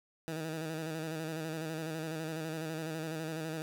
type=tone with vibrato; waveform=15% pulse; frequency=159.3 Hz; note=D#3; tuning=41 cents sharp; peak=-30 dBFS; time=0.28-3.62 s; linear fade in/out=0 ms; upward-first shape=square; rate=12 Hz; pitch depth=40 cents each way; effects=none